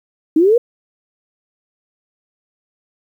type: linear sweep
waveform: sine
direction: up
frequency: 298.1 to 493.9 Hz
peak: -8 dBFS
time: 0.36-0.58 s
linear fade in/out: 5 ms
effects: 8-bit